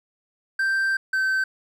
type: tone pair in turn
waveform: triangle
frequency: 1568 / 1542.8 Hz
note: G6 / G6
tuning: 0 / -28 cents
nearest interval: unison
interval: 28 cents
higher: first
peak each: -18 / -18 dBFS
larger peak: neither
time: 0.59-0.97 / 1.13-1.44 s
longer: first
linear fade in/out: 5 ms
effects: none